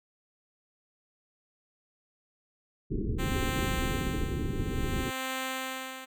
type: low-pass noise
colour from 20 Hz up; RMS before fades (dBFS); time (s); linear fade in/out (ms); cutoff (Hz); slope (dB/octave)
pink; -31; 2.9-5.11; 20; 440; 96
type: tone with tremolo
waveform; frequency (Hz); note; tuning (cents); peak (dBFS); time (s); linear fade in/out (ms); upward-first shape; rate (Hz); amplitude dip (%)
5% pulse; 261.6; C4; 0; -20; 3.18-6.06; 20; sine; 0.57; 80
effects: none